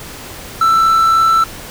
triangle tone with amplitude modulation, 1330 Hz, E6, 15 cents sharp, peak -5 dBFS, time 0.61-1.44 s, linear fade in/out 5 ms, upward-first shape sine, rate 63.1 Hz, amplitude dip 30%, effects pink hiss -31 dBFS RMS until 1.7 s

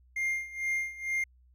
triangle tone with tremolo, 2113 Hz, C7, 16 cents sharp, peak -25 dBFS, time 0.16-1.24 s, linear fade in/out 5 ms, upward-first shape sine, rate 2.2 Hz, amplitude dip 85%, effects added 62 Hz sine -58 dBFS peak until 1.54 s

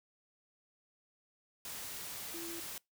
sine tone in noise, 336.5 Hz, E4, 36 cents sharp, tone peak -44 dBFS, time 2.34-2.6 s, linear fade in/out 2 ms, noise white, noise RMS -44 dBFS, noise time 1.65-2.78 s, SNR -3 dB, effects noise-tail reverb RT60 0.2 s tail -25 dB re dry

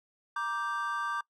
triangle chord, G minor, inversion first, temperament just, 940.8 / 1176 / 1568 Hz, Bb5 / D6 / G6, +16 / +2 / 0 cents, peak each -36 / -31 / -34 dBFS, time 0.36-1.21 s, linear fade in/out 5 ms, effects noise-tail reverb RT60 0.1 s tail -22 dB re dry

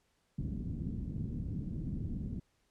white low-pass noise, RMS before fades -38 dBFS, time 0.38-2.4 s, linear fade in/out 5 ms, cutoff 220 Hz, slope 24 dB/octave, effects pink hiss -75 dBFS RMS until 2.7 s + low-pass 10000 Hz 12 dB/octave

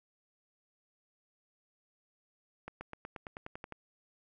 accelerating click train, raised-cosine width 0.5 ms, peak -27 dBFS, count 11, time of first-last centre 2.68-3.723 s, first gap 130 ms, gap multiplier 0.95, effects none

